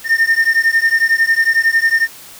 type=beating tone pair; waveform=triangle; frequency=1811 / 1822 Hz; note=A6 / A#6; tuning=+49 / -40 cents; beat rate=11 Hz; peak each=-12 dBFS; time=0.04-2.08 s; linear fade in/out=50 ms; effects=white hiss -37 dBFS RMS until 2.39 s